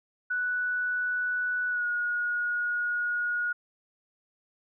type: tone with pitch glide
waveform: sine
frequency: 1480 to 1445.4 Hz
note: F#6 to F#6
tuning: 0 to -41 cents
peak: -26 dBFS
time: 0.3-3.53 s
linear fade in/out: 10 ms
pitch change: -41 cents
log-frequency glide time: 1.69-1.86 s
effects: none